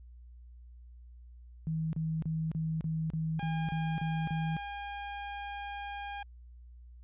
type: tone bursts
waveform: sine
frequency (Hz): 160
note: D#3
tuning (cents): +49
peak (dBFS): -30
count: 10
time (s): 1.67-4.567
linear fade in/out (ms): 0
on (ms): 260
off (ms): 33
type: tone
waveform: sawtooth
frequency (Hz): 810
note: G#5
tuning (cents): -43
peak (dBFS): -34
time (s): 3.39-6.23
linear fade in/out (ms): 5
effects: added 60 Hz sine -49 dBFS peak until 7.03 s + resampled to 8000 Hz